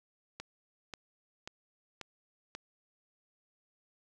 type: click train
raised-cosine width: 0.2 ms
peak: -24 dBFS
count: 5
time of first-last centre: 0.4-2.551 s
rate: 1.86 Hz
effects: none